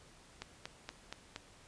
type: click train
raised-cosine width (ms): 0.2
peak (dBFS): -24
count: 5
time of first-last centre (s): 0.42-1.361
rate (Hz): 4.25
effects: pink hiss -60 dBFS RMS until 1.67 s + resampled to 22050 Hz